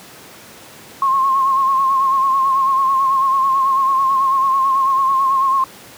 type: tone with vibrato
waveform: sine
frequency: 1075 Hz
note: C6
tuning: 47 cents sharp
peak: -12 dBFS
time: 1.02-5.64 s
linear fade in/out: 2 ms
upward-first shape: sine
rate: 9.1 Hz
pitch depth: 44 cents each way
effects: pink hiss -39 dBFS RMS until 5.97 s + high-pass 150 Hz 12 dB/octave